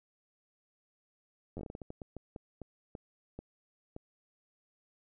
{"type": "slowing click train", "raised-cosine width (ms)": 2, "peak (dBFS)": -29, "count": 17, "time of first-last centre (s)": [1.57, 3.964], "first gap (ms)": 10, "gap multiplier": 1.31, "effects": []}